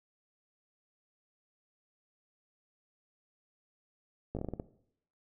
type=slowing click train; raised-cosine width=2 ms; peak=-23 dBFS; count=8; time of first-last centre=4.35-4.598 s; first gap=17 ms; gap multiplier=1.24; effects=noise-tail reverb RT60 0.7 s tail -17 dB re dry